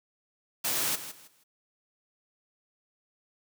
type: noise with echo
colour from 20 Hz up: white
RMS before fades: -29 dBFS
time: 0.64-0.96 s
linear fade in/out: 10 ms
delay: 160 ms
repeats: 3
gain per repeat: -12 dB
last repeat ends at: 1.44 s
effects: high-pass 100 Hz 12 dB/octave